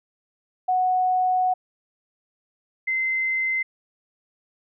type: tone pair in turn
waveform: sine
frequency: 738 / 2068 Hz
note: F#5 / C7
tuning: -5 / -21 cents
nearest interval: octave + tritone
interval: 1784 cents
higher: second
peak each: -18 / -21 dBFS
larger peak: first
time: 0.68-1.54 / 2.87-3.63 s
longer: first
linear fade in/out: 10 ms
effects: none